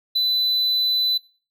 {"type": "tone", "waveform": "triangle", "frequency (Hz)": 4000, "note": "B7", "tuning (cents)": 21, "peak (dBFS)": -16, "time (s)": [0.15, 1.18], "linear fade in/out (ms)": 10, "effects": ["noise-tail reverb RT60 0.4 s tail -22 dB re dry"]}